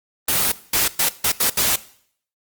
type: noise bursts at uneven times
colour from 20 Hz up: white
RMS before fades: -18 dBFS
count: 6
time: 0.28-0.52 / 0.73-0.88 / 0.99-1.09 / 1.24-1.32 / 1.4-1.5 / 1.57-1.76 s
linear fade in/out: 5 ms
effects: noise-tail reverb RT60 0.6 s tail -18 dB re dry + Opus 24 kbps